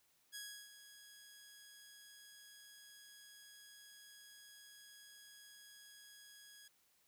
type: tone with ADSR envelope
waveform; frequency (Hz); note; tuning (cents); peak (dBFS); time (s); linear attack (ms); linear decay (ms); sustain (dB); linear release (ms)
10% pulse; 1661.2; G#6; 0; -37; 0.32-6.68; 34; 330; -12; 4
effects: white hiss -75 dBFS RMS until 7.07 s